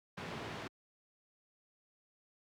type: band-pass noise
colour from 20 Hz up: pink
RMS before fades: -44 dBFS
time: 0.17-0.68 s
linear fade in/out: 10 ms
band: 110 to 3100 Hz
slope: 12 dB/octave
effects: high-pass 60 Hz 12 dB/octave